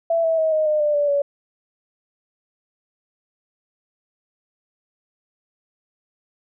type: tone with pitch steps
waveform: sine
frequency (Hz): 666 / 651.2 / 636.7 / 622.5 / 608.6 / 595.1 / 581.8 / 568.8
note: E5 / E5 / D#5 / D#5 / D#5 / D5 / D5 / C#5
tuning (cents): +18 / -21 / +40 / +1 / -38 / +23 / -16 / +45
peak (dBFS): -16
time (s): 0.1-1.22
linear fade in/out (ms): 5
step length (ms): 140
effects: none